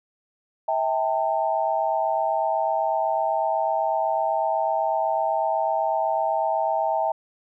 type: tone cluster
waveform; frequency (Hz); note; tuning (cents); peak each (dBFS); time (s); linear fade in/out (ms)
sine; 647 / 793 / 901; E5 / G5 / A5; -32 / +20 / +41; -24 / -25 / -26; 0.68-7.12; 5
effects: none